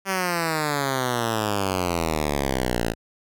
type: exponential sweep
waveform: 5% pulse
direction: down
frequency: 196 to 55 Hz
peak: -11 dBFS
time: 0.05-2.95 s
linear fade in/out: 50 ms
effects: none